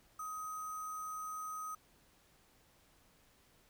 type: tone with sample-and-hold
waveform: sine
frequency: 1257 Hz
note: D#6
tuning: 17 cents sharp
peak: -40 dBFS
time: 0.19-1.75 s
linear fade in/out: 5 ms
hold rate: 7350 Hz
effects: pink hiss -68 dBFS RMS until 3.69 s